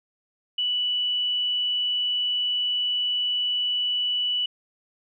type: tone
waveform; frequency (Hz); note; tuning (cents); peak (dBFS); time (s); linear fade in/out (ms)
sine; 2960; F#7; 0; -22; 0.58-4.46; 5
effects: none